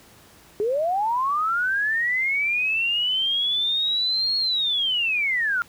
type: linear two-way sweep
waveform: sine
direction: up then down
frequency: 399.8 to 4324 to 1371 Hz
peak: -20 dBFS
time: 0.6-5.62 s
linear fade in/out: 0 ms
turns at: 4.37 s
effects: pink hiss -51 dBFS RMS until 5.68 s + high-pass 60 Hz 12 dB/octave